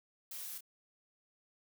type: noise with echo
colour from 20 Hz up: blue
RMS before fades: -45 dBFS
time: 0.31-0.58 s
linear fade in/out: 5 ms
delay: 28 ms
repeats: 1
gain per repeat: -6 dB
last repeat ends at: 0.608 s
effects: none